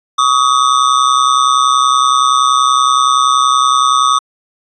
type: ring-modulated tone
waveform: square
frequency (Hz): 1195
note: D6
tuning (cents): +30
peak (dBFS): -6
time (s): 0.18-4.19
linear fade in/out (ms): 10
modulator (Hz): 65.3
effects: resampled to 22050 Hz